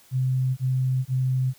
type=tone bursts; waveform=sine; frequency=129.5 Hz; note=C3; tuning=17 cents flat; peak=-20 dBFS; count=3; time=0.11-1.538 s; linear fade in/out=50 ms; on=460 ms; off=24 ms; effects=white hiss -55 dBFS RMS until 1.58 s